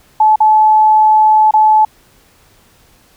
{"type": "tone with dropouts", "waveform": "sine", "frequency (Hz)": 863, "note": "A5", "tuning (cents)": -34, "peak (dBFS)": -5, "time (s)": [0.2, 1.85], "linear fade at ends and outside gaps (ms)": 5, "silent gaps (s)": [[0.359, 0.403], [1.51, 1.537]], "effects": ["pink hiss -49 dBFS RMS until 3.16 s"]}